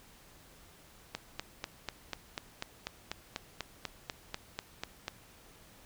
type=click train; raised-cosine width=0.2 ms; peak=-18 dBFS; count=17; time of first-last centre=1.15-5.081 s; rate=4.07 Hz; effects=pink hiss -58 dBFS RMS until 5.85 s